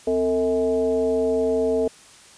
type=tone with frequency modulation; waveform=sine; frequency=450 Hz; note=A4; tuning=39 cents sharp; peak=-18 dBFS; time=0.07-1.88 s; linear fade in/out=5 ms; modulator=191 Hz; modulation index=0.84; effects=white hiss -48 dBFS RMS until 2.37 s + resampled to 22050 Hz